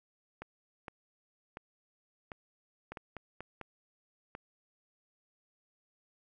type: clicks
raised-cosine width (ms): 0.5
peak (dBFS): -27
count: 10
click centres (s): 0.42 / 0.882 / 1.571 / 2.318 / 2.92 / 2.972 / 3.167 / 3.406 / 3.613 / 4.351
effects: none